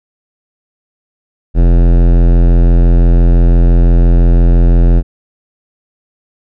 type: tone with hard clipping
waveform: sine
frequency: 42.94 Hz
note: F1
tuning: 29 cents flat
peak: -6 dBFS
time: 1.54-5.03 s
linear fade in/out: 50 ms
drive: 18 dB
effects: none